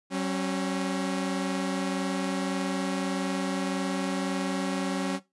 sawtooth tone pair together, 189.63 / 273.6 Hz, F#3 / C#4, +43 / -23 cents, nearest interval tritone, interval 634 cents, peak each -26 dBFS, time 0.1-5.2 s, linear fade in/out 50 ms, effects noise-tail reverb RT60 0.2 s tail -18 dB re dry + resampled to 24000 Hz

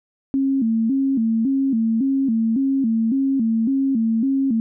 sine tone with vibrato, 246.9 Hz, B3, in tune, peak -16 dBFS, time 0.34-4.6 s, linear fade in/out 0 ms, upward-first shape square, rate 1.8 Hz, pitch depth 160 cents each way, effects none

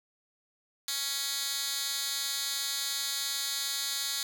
10% pulse tone with high-pass filter, 277.2 Hz, C#4, in tune, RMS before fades -33 dBFS, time 0.88-4.23 s, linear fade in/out 2 ms, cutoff 3900 Hz, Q 1.2, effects none

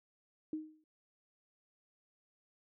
sine tone with exponential decay, 311.1 Hz, D#4, in tune, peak -33 dBFS, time 0.53-0.84 s, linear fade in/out 2 ms, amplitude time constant 66 ms, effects none

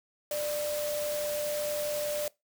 sine tone in noise, 593 Hz, D5, 17 cents sharp, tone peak -30 dBFS, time 0.31-2.28 s, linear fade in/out 2 ms, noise white, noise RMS -38 dBFS, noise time 0.31-2.28 s, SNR +5 dB, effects noise-tail reverb RT60 0.2 s tail -22 dB re dry

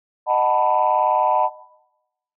sine chord, B dominant seventh, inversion first, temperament just, 617.4 / 740.8 / 889 / 987.8 Hz, D#5 / F#5 / A5 / B5, -14 / +2 / +18 / 0 cents, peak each -20 dBFS, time 0.26-1.5 s, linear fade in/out 50 ms, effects noise-tail reverb RT60 0.9 s tail -17 dB re dry + tanh soft clip ceiling -7 dBFS

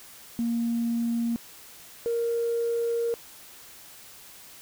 sine tone pair in turn, 233.4 / 466.8 Hz, A#3 / A#4, +2 / +2 cents, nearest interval octave, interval 1200 cents, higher second, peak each -23 / -23 dBFS, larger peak neither, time 0.39-1.36 / 2.06-3.14 s, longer second, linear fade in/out 0 ms, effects tanh soft clip ceiling -19 dBFS + white hiss -48 dBFS RMS until 4.61 s

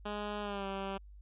10% pulse tone with pitch glide, 207.7 to 194.91 Hz, G#3 to G3, 0 to -10 cents, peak -28 dBFS, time 0.05-0.98 s, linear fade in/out 10 ms, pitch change -110 cents, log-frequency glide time 0.41-0.66 s, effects added 50 Hz sine -50 dBFS peak until 1.21 s + resampled to 8000 Hz

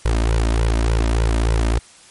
sawtooth tone with flanger, 56 Hz, A1, 31 cents sharp, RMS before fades -17 dBFS, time 0.05-1.79 s, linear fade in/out 5 ms, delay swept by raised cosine 2 to 3.3 ms, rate 3.4 Hz, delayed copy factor +0.85, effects white hiss -46 dBFS RMS until 2.1 s + MP3 48 kbps

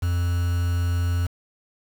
triangle tone with quantisation, 87.31 Hz, F2, in tune, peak -18 dBFS, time 0.02-1.27 s, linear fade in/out 10 ms, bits 6, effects none

